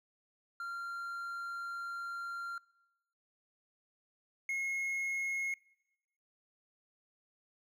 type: tone pair in turn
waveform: triangle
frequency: 1384 / 2164 Hz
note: F6 / C#7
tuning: -16 / -42 cents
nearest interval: minor sixth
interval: 774 cents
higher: second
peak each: -36 / -31 dBFS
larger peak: second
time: 0.6-2.58 / 4.49-5.54 s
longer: first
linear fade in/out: 2 ms
effects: noise-tail reverb RT60 0.9 s tail -23 dB re dry